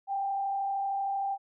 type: tone with frequency modulation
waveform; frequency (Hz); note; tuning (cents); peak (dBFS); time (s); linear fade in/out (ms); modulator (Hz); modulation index
sine; 789; G5; +11; -28; 0.07-1.38; 50; 33; 0.44
effects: none